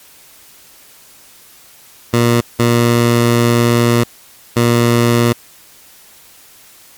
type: tone bursts at uneven times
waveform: 15% pulse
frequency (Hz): 118.6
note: A#2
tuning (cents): +30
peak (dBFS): -3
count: 3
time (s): 2.13-2.41 / 2.59-4.04 / 4.56-5.33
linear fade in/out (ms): 10
effects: white hiss -43 dBFS RMS until 6.97 s + MP3 96 kbps